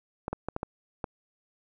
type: clicks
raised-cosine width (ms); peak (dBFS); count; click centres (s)
1; -17; 6; 0.281 / 0.33 / 0.486 / 0.564 / 0.631 / 1.042
effects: none